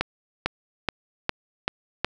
accelerating click train, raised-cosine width 0.3 ms, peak -6 dBFS, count 6, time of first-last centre 0.01-2.046 s, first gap 450 ms, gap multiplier 0.95, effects none

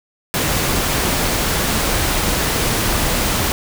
pink noise, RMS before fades -18 dBFS, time 0.34-3.52 s, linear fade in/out 0 ms, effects none

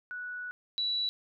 sine tone pair in turn, 1474 / 3935 Hz, F#6 / B7, -7 / -7 cents, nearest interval octave + perfect fourth, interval 1700 cents, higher second, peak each -36 / -28 dBFS, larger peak second, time 0.11-0.51 / 0.78-1.09 s, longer first, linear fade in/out 0 ms, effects none

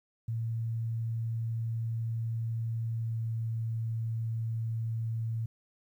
sine tone with pitch glide, 114 to 113.28 Hz, A#2 to A#2, -38 to -49 cents, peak -30 dBFS, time 0.28-5.46 s, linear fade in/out 5 ms, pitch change -11 cents, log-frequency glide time 2.98-3.18 s, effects 11-bit

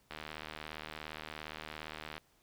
click train, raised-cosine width 0.3 ms, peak -26 dBFS, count 161, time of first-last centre 0.11-2.18 s, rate 77.3 Hz, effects pink hiss -70 dBFS RMS until 2.42 s

